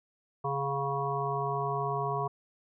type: harmonic tone with a mistuned harmonic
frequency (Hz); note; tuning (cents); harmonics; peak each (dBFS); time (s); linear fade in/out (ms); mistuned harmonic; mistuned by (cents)
138.59; C#3; 0; 1 / 3 / 5 / 7 / 8; -35 / -35 / -35 / -35 / -35; 0.44-2.28; 10; 5; +31
effects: none